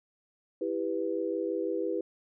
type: chord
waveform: sine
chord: E minor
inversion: none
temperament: just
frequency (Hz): 329.6 / 395.6 / 494.4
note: E4 / G4 / B4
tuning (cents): 0 / +16 / +2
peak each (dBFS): -33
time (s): 0.61-2.01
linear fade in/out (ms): 5
effects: none